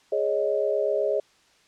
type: chord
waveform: sine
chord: Ab suspended fourth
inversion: none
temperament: equal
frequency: 415.3 / 554.4 / 622.3 Hz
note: Ab4 / Db5 / Eb5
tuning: 0 / 0 / 0 cents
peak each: -26 dBFS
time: 0.12-1.2 s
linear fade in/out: 5 ms
effects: white hiss -60 dBFS RMS until 1.67 s + low-pass 6000 Hz 12 dB/octave